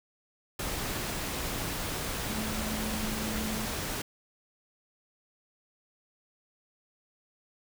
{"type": "tone in noise", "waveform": "sine", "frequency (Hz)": 216.8, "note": "A3", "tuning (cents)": -25, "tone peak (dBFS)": -35, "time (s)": [2.29, 3.66], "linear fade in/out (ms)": 5, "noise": "pink", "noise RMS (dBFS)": -34, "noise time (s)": [0.59, 4.02], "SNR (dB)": -4, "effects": []}